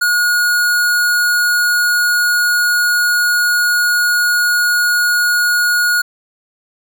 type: tone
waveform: square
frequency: 1444 Hz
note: F#6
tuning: 43 cents flat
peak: -12 dBFS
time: 0.01-6.02 s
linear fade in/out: 10 ms
effects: none